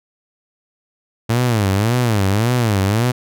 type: tone with vibrato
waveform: sawtooth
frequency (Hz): 109.5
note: A2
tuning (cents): -8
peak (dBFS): -10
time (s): 1.29-3.12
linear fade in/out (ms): 10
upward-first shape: sine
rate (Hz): 1.8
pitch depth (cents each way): 230
effects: none